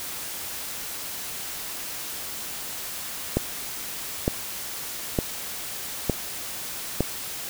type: click train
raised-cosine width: 2 ms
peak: -7 dBFS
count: 5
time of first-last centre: 3.37-7.006 s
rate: 1.1 Hz
effects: white hiss -34 dBFS RMS until 7.49 s